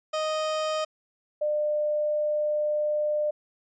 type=tone pair in turn; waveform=30% pulse / sine; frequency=622.3 / 600.1 Hz; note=D#5 / D5; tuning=0 / +37 cents; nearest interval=minor second; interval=63 cents; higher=first; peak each=-23 dBFS; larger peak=neither; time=0.13-0.85 / 1.41-3.31 s; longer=second; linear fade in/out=10 ms; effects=resampled to 16000 Hz